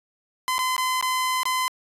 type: tone with dropouts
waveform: sawtooth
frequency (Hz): 1024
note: C6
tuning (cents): -38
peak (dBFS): -18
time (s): 0.48-1.68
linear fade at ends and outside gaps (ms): 0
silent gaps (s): 0.582-0.59 / 0.765-0.78 / 1.011-1.026 / 1.432-1.455
effects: resampled to 32000 Hz